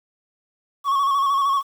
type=tone with vibrato; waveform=triangle; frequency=1108.7 Hz; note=C#6; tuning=in tune; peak=-15 dBFS; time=0.84-1.63 s; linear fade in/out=50 ms; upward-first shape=square; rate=13 Hz; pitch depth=37 cents each way; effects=8-bit